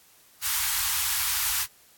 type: band-stop noise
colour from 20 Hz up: white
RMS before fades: -26 dBFS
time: 0.41-1.67 s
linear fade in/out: 50 ms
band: 100 to 860 Hz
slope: 48 dB/octave
effects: white hiss -57 dBFS RMS until 1.97 s + AAC 64 kbps